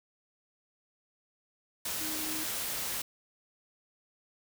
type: tone in noise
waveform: sine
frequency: 311.1 Hz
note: D#4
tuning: in tune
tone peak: -40 dBFS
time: 2.01-2.44 s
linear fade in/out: 5 ms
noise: white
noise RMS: -35 dBFS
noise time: 1.85-3.02 s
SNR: -8 dB
effects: none